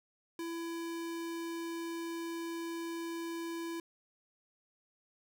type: tone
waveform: square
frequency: 334.3 Hz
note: E4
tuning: 24 cents sharp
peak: -38 dBFS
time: 0.39-3.8 s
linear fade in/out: 2 ms
effects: none